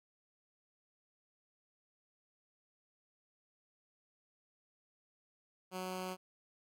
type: tone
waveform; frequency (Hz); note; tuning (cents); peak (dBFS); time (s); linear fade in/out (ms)
10% pulse; 185; F#3; 0; -31; 5.71-6.17; 50
effects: AAC 64 kbps